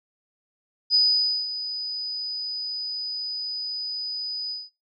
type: tone with ADSR envelope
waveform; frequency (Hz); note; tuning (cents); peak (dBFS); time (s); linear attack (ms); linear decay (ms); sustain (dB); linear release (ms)
sine; 4978; D#8; 0; -14; 0.9-4.7; 48; 520; -13; 190
effects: noise-tail reverb RT60 0.2 s tail -21 dB re dry